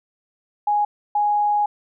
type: tone pair in turn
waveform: sine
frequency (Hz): 830 / 830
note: G#5 / G#5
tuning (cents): -1 / -1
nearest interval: unison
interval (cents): 0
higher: neither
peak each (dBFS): -16 / -16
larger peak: neither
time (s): 0.67-0.85 / 1.15-1.66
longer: second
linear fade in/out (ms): 5
effects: none